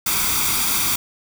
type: noise with comb filter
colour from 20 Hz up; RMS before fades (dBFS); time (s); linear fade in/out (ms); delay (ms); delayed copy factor
white; -20; 0.06-0.96; 5; 0.85; +0.65
effects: none